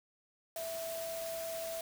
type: tone in noise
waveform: sine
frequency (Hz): 659.3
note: E5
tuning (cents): 0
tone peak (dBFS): -38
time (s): 0.56-1.81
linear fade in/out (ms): 2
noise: white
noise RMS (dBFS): -45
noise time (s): 0.56-1.81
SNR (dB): +4
effects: none